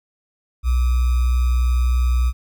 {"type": "tone with sample-and-hold", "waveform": "sine", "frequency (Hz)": 61.6, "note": "B1", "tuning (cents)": -4, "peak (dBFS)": -14, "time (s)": [0.63, 2.33], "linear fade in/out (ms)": 50, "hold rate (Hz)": 1225, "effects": []}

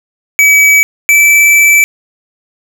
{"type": "tone pair in turn", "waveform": "square", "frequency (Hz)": [2284, 2317], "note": ["D7", "D7"], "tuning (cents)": [-49, -24], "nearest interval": "unison", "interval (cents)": 25, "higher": "second", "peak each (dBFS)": -4, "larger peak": "neither", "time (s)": [[0.39, 0.83], [1.09, 1.84]], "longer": "second", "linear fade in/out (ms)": 0, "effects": []}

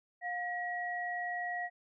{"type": "tone pair together", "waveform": "sine", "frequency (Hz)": [711, 1910.2], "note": ["F5", "A#6"], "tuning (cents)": [31, 42], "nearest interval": "octave + perfect fourth", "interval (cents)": 1711, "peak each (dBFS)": [-37, -37], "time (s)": [0.21, 1.7], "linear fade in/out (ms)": 50, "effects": []}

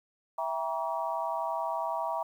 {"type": "chord", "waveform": "sine", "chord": "E diminished seventh", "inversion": "none", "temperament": "just", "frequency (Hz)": [659.3, 791.1, 949.3, 1139.2], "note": ["E5", "G5", "Bb5", "Db6"], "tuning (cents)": [0, 16, 31, 47], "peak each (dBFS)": [-34, -37, -33, -38], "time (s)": [0.38, 2.23], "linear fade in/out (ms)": 5, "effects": ["10-bit"]}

